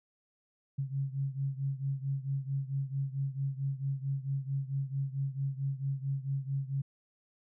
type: beating tone pair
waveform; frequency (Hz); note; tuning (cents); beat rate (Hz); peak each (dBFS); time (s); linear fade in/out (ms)
sine; 135.6 / 140.1; C#3 / C#3; -38 / +19; 4.5; -33 / -36; 0.78-6.82; 10
effects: none